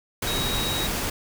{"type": "tone in noise", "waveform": "sine", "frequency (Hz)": 3811, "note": "A#7", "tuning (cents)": 38, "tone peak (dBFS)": -28, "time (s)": [0.27, 0.87], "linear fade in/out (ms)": 5, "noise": "pink", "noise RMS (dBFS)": -27, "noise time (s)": [0.22, 1.1], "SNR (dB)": -4, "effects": []}